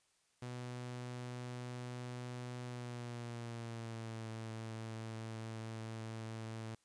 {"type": "tone with pitch glide", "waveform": "sawtooth", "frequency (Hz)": [123.47, 111.92], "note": ["B2", "A2"], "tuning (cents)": [0, 30], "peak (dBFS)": -39, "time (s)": [0.42, 6.75], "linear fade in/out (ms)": 5, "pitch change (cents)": -170, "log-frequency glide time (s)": [2.65, 4.19], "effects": ["white hiss -75 dBFS RMS until 6.84 s", "resampled to 22050 Hz"]}